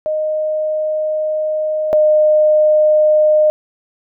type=tone pair in turn; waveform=sine; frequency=618 / 612 Hz; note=D#5 / D#5; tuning=-12 / -29 cents; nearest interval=unison; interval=17 cents; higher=first; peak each=-15 / -8 dBFS; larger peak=second; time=0.06-1.93 / 1.93-3.5 s; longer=first; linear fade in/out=0 ms; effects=none